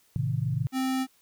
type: chord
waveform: sine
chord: A diminished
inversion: none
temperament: just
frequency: 110 / 132 / 158.4 Hz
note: A2 / C3 / Eb3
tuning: 0 / +16 / +31 cents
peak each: -30 / -28 / -31 dBFS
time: 0.16-0.67 s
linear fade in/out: 0 ms
type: tone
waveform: square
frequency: 261.6 Hz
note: C4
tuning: in tune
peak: -26 dBFS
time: 0.72-1.07 s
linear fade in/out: 50 ms
effects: white hiss -64 dBFS RMS until 1.21 s